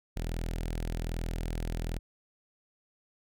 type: tone with notch filter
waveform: sawtooth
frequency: 41.25 Hz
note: E1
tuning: 2 cents sharp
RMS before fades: -34 dBFS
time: 0.16-1.99 s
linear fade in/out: 10 ms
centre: 1100 Hz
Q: 1.7
effects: none